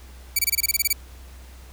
5% pulse tone bursts, 2295 Hz, D7, 40 cents flat, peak -8 dBFS, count 11, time 0.36-0.93 s, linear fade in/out 5 ms, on 30 ms, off 24 ms, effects added 63 Hz sine -41 dBFS peak until 1.72 s + pink hiss -50 dBFS RMS until 1.72 s

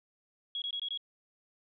sine tone bursts, 3322 Hz, G#7, in tune, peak -33 dBFS, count 5, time 0.55-0.975 s, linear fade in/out 2 ms, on 69 ms, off 20 ms, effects none

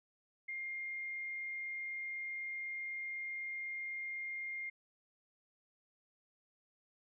sine tone, 2118 Hz, C7, 21 cents sharp, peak -39 dBFS, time 0.48-4.7 s, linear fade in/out 10 ms, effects none

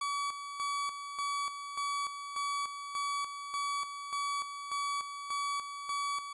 40% pulse tone with tremolo, 1139 Hz, C#6, 47 cents sharp, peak -31 dBFS, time 0.01-6.33 s, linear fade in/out 5 ms, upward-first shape square, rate 1.7 Hz, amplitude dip 60%, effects resampled to 24000 Hz

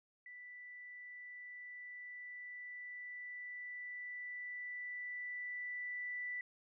sine tone with level ramp, 1975.5 Hz, B6, in tune, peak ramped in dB -50 to -39 dBFS, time 0.26-6.41 s, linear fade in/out 2 ms, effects none

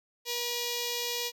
5% pulse tone with notch filter, 480.5 Hz, B4, 48 cents flat, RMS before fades -33 dBFS, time 0.25-1.32 s, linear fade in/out 50 ms, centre 1400 Hz, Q 0.81, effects none

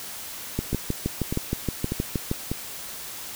two click trains, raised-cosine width 3 ms, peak -11 / -13 dBFS, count 12 / 4, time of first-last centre 0.59-2.314 / 0.73-2.516 s, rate 6.38 / 1.68 Hz, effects white hiss -37 dBFS RMS until 3.35 s

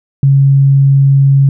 sine tone, 137.7 Hz, C#3, 11 cents flat, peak -4 dBFS, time 0.23-1.49 s, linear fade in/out 2 ms, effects none

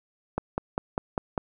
click train, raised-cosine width 1 ms, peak -12 dBFS, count 6, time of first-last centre 0.38-1.378 s, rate 5.01 Hz, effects none

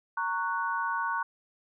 sine chord, F# major, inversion first, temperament just, 925 / 1110 / 1480 Hz, A#5 / C#6 / F#6, -14 / +2 / 0 cents, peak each -32 dBFS, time 0.17-1.23 s, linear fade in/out 5 ms, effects none

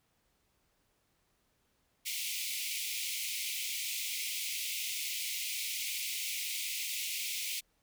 pink high-pass noise, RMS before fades -37 dBFS, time 2.05-7.61 s, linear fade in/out 20 ms, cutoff 2100 Hz, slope 96 dB/octave, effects pink hiss -75 dBFS RMS until 7.82 s

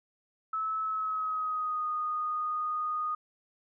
sine tone with pitch glide, 1300 to 1234.9 Hz, E6 to D#6, -24 to -13 cents, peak -29 dBFS, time 0.53-3.15 s, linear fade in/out 5 ms, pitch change -89 cents, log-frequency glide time 0.81-1.88 s, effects none

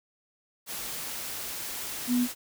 sine tone in noise, 245.7 Hz, B3, 9 cents flat, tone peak -22 dBFS, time 2.07-2.28 s, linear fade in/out 50 ms, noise white, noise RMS -36 dBFS, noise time 0.66-2.35 s, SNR +11 dB, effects none

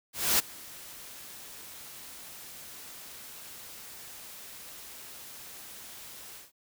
white noise with ADSR envelope, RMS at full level -23 dBFS, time 0.13-6.52 s, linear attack 260 ms, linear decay 14 ms, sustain -23 dB, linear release 160 ms, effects none

